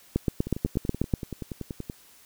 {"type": "two click trains", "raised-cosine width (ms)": 3, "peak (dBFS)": [-10, -20], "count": [9, 16], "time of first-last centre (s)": [[0.16, 1.138], [0.47, 1.899]], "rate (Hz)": [8.18, 10.5], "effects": ["white hiss -55 dBFS RMS until 2.25 s"]}